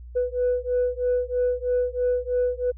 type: beating tone pair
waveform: sine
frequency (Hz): 493.7 / 496.8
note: B4 / B4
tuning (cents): -1 / +10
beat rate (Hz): 3.1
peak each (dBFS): -23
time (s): 0.15-2.72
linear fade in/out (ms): 20
effects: tanh soft clip ceiling -16 dBFS + added 60 Hz sine -38 dBFS peak until 2.77 s